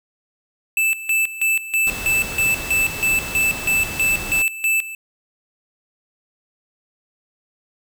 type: tone with tremolo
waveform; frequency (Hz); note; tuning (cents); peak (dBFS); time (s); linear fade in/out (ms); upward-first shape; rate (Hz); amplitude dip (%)
square; 2638; E7; +1; -16; 0.77-4.95; 2; square; 3.1; 80
type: noise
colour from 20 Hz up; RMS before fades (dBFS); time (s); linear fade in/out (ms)
pink; -30; 1.87-4.42; 0
effects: none